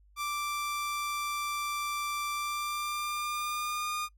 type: tone with pitch glide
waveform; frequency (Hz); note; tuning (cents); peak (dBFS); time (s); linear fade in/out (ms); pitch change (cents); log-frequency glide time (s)
sawtooth; 1174.7 to 1217.5; D6 to D#6; 0 to -38; -28; 0.16-4.09; 50; +62; 2.32-3.96
effects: noise-tail reverb RT60 0.1 s tail -22 dB re dry + added 50 Hz sine -58 dBFS peak until 4.17 s